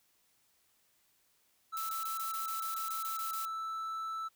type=tone; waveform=triangle; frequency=1318.5 Hz; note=E6; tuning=in tune; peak=-34 dBFS; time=1.72-4.29 s; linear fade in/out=20 ms
type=noise bursts; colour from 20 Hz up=blue; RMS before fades=-42 dBFS; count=12; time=1.77-3.452 s; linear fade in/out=0 ms; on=120 ms; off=22 ms
effects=white hiss -72 dBFS RMS until 4.35 s